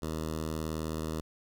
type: tone with notch filter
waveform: 10% pulse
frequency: 79 Hz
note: D#2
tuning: 27 cents sharp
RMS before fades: -35 dBFS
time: 0.02-1.21 s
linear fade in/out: 5 ms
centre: 2200 Hz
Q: 1.5
effects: none